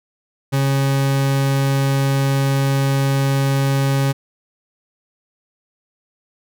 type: tone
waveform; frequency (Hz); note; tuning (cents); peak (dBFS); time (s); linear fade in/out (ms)
40% pulse; 137; C#3; -20; -14; 0.52-4.13; 20
effects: none